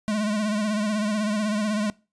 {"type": "tone with vibrato", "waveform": "square", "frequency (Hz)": 211.4, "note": "G#3", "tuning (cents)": 31, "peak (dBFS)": -23, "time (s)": [0.08, 1.9], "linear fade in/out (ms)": 0, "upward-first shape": "sine", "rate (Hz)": 16, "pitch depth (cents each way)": 58, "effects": ["noise-tail reverb RT60 0.3 s tail -22 dB re dry", "resampled to 22050 Hz"]}